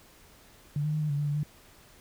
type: tone with pitch steps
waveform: sine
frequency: 146.1 / 151.7 / 153.8 / 151.8 / 142.9 / 147 / 145.4 / 149.4 Hz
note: D3 / D#3 / D#3 / D#3 / D3 / D3 / D3 / D3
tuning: -9 / -44 / -20 / -42 / -47 / +2 / -17 / +30 cents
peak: -26 dBFS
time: 0.76-1.432 s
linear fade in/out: 2 ms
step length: 84 ms
effects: pink hiss -56 dBFS RMS until 2 s